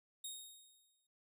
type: tone with exponential decay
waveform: 15% pulse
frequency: 3729 Hz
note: A#7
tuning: in tune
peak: -35 dBFS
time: 0.24-1.07 s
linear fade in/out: 5 ms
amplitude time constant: 180 ms
effects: none